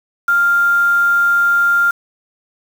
sine tone with quantisation, 1396.9 Hz, F6, in tune, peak -10 dBFS, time 0.28-1.91 s, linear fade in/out 5 ms, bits 5, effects none

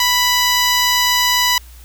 10% pulse tone, 987.8 Hz, B5, in tune, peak -4 dBFS, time 0-1.58 s, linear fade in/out 2 ms, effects added 60 Hz sine -37 dBFS peak until 1.84 s + white hiss -46 dBFS RMS until 1.84 s

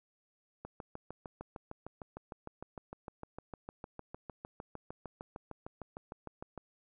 click train, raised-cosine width 1 ms, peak -29 dBFS, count 40, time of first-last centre 0.65-6.577 s, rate 6.58 Hz, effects none

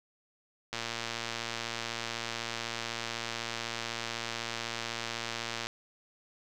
click train, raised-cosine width 0.2 ms, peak -17 dBFS, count 574, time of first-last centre 0.73-5.67 s, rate 116 Hz, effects none

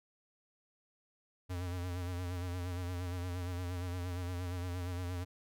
square tone with vibrato, 89.3 Hz, F2, 39 cents sharp, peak -37 dBFS, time 1.49-5.25 s, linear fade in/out 20 ms, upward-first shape sine, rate 8.6 Hz, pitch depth 48 cents each way, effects none

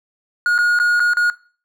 triangle tone with dropouts, 1440 Hz, F#6, 47 cents flat, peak -11 dBFS, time 0.46-1.3 s, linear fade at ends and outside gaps 1 ms, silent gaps 0.58-0.587 / 0.789-0.799 / 0.996-1.002 / 1.135-1.17 s, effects noise-tail reverb RT60 0.4 s tail -19 dB re dry

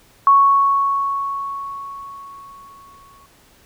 sine tone with exponential decay, 1108.7 Hz, C#6, in tune, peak -7 dBFS, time 0.27-3.26 s, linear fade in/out 1 ms, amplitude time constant 650 ms, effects pink hiss -52 dBFS RMS until 3.65 s

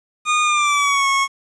25% pulse tone with pitch glide, 1224 to 1096.8 Hz, D#6 to C#6, -29 to -19 cents, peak -11 dBFS, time 0.25-1.28 s, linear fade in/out 50 ms, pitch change -190 cents, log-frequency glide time 0.43-1.07 s, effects resampled to 22050 Hz + 8-bit

